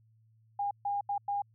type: tone bursts at uneven times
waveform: sine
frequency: 810 Hz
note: G#5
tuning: 43 cents flat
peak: -29 dBFS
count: 4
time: 0.59-0.71 / 0.85-1.01 / 1.09-1.18 / 1.28-1.42 s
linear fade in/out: 5 ms
effects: added 111 Hz sine -62 dBFS peak until 1.54 s